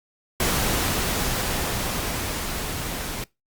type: noise with level ramp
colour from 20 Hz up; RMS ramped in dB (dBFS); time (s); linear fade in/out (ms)
pink; -22 to -31; 0.4-3.24; 2
effects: noise-tail reverb RT60 0.2 s tail -23 dB re dry + Opus 48 kbps

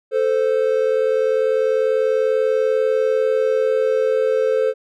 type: tone pair together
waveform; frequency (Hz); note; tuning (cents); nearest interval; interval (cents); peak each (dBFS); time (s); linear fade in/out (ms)
triangle; 440 / 520.2; A4 / C5; 0 / -10; minor third; 290; -16; 0.11-4.74; 50
effects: none

